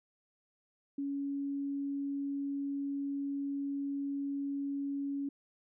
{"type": "tone", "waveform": "sine", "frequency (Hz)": 280, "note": "C#4", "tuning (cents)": 18, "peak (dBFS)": -33, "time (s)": [0.98, 5.29], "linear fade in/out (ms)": 5, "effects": []}